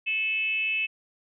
sine tone with frequency modulation, 2603 Hz, E7, 22 cents flat, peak -24 dBFS, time 0.06-0.87 s, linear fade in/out 20 ms, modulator 408 Hz, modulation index 0.48, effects none

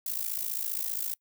violet noise with amplitude modulation, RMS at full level -29 dBFS, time 0.06-1.14 s, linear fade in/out 5 ms, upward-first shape sine, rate 55.1 Hz, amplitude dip 85%, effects noise-tail reverb RT60 0.1 s tail -24 dB re dry

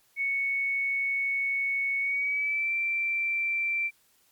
sine tone with pitch glide, 2217 to 2347 Hz, C#7 to D7, 0 to -2 cents, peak -25 dBFS, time 0.16-3.91 s, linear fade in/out 50 ms, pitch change +98 cents, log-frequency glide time 1.99-2.73 s, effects white hiss -65 dBFS RMS until 4.31 s + MP3 96 kbps

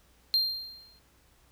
triangle tone with exponential decay, 4186 Hz, C8, in tune, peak -19 dBFS, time 0.34-0.99 s, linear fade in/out 0 ms, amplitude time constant 140 ms, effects added 60 Hz sine -64 dBFS peak until 1.51 s + pink hiss -64 dBFS RMS until 1.51 s

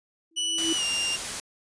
sine tone with exponential growth, 327.8 Hz, E4, 10 cents flat, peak -23 dBFS, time 0.31-0.73 s, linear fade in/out 5 ms, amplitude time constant 90 ms
sawtooth tone with pitch glide, 2960 to 2794 Hz, F#7 to F7, 0 to 0 cents, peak -22 dBFS, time 0.36-1.17 s, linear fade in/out 20 ms, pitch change -100 cents, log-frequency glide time 0.76-0.84 s
white noise, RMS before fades -32 dBFS, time 0.58-1.4 s, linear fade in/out 2 ms
effects resampled to 22050 Hz

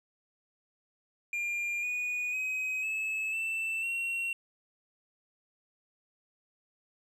triangle tone with pitch steps, 2400 / 2463 / 2528 / 2595 / 2663 / 2733 Hz, D7 / D#7 / D#7 / E7 / E7 / F7, +37 / -18 / +27 / -28 / +17 / -38 cents, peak -29 dBFS, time 1.33-4.33 s, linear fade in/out 2 ms, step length 500 ms, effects none

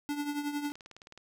square tone with tremolo, 291 Hz, D4, 16 cents flat, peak -30 dBFS, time 0.09-0.72 s, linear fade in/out 0 ms, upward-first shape triangle, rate 11 Hz, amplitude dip 70%
click train, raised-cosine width 0.2 ms, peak -32 dBFS, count 11, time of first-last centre 0.65-1.176 s, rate 19 Hz
effects none

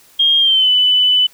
sine tone with pitch glide, 3230 to 2996 Hz, G#7 to F#7, -49 to +21 cents, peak -9 dBFS, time 0.19-1.27 s, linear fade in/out 10 ms, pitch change -130 cents, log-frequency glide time 0.39-0.7 s, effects white hiss -48 dBFS RMS until 1.33 s

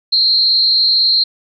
sine tone with amplitude modulation, 4186 Hz, C8, in tune, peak -6 dBFS, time 0.12-1.24 s, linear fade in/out 10 ms, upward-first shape sine, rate 248 Hz, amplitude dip 75%, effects none

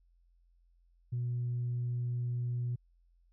sine tone, 121.7 Hz, B2, 25 cents flat, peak -30 dBFS, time 1.12-2.76 s, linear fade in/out 10 ms, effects tanh soft clip ceiling -28 dBFS + added 43 Hz sine -64 dBFS peak until 3.32 s

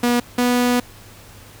sawtooth tone pair in turn, 241.7 / 245.4 Hz, B3 / B3, -37 / -11 cents, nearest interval unison, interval 26 cents, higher second, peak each -11 dBFS, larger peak neither, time 0.03-0.2 / 0.38-0.8 s, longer second, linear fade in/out 5 ms, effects added 102 Hz sine -46 dBFS peak until 1.6 s + pink hiss -44 dBFS RMS until 1.6 s

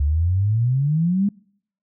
sine exponential sweep, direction up, 69.3 to 207.7 Hz, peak -16 dBFS, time 0-1.29 s, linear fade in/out 5 ms, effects noise-tail reverb RT60 0.6 s tail -24 dB re dry

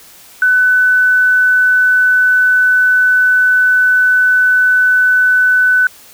sine tone, 1500 Hz, F#6, 23 cents sharp, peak -7 dBFS, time 0.42-5.87 s, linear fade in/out 2 ms, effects white hiss -40 dBFS RMS until 6.13 s

